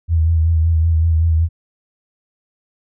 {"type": "tone with vibrato", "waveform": "sine", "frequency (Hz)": 81.5, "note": "E2", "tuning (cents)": -19, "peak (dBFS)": -11, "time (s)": [0.08, 1.49], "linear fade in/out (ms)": 50, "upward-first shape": "sine", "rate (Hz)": 5.3, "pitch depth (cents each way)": 44, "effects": []}